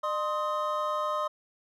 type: tone cluster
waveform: triangle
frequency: 606 / 1048 / 1257 Hz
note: D#5 / C6 / D#6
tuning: -46 / +2 / +17 cents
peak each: -30 dBFS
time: 0.03-1.28 s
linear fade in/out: 10 ms
effects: none